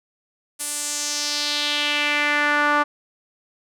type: tone with band-pass filter sweep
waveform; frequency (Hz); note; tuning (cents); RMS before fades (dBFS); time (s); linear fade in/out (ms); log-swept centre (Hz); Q
sawtooth; 293.7; D4; 0; -22; 0.59-2.84; 20; 9900 to 1200; 2.5
effects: none